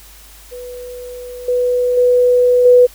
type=tone with level steps; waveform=sine; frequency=493.9 Hz; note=B4; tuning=in tune; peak=-27 / -12 / -8 / -4 dBFS; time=0.51-2.87 s; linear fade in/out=20 ms; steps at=1.48 / 1.97 / 2.65 s; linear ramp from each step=5 ms; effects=added 50 Hz sine -42 dBFS peak until 2.94 s + white hiss -42 dBFS RMS until 2.94 s